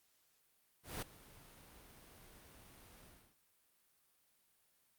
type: noise with ADSR envelope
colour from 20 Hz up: pink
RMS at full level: -41 dBFS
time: 0.83-3.37 s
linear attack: 190 ms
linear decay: 9 ms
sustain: -19 dB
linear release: 310 ms
effects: white hiss -75 dBFS RMS until 4.98 s + Opus 48 kbps